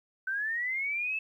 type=linear sweep; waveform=sine; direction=up; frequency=1515 to 2637 Hz; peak=-29 dBFS; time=0.27-1.19 s; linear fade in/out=5 ms; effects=11-bit